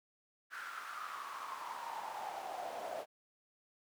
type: noise with high-pass filter sweep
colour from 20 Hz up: brown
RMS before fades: -44 dBFS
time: 0.5-3.06 s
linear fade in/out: 50 ms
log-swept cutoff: 1500 to 610 Hz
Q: 6.5
effects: none